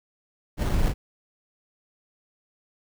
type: noise with sample-and-hold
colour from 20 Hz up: brown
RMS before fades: -22 dBFS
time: 0.57-0.94 s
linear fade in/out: 50 ms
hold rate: 2450 Hz
effects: none